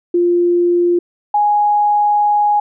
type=tone pair in turn; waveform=sine; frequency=349.2 / 830.5 Hz; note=F4 / G#5; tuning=0 / 0 cents; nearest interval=octave + minor third; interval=1500 cents; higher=second; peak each=-10 dBFS; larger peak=neither; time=0.14-0.99 / 1.34-2.6 s; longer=second; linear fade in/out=5 ms; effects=none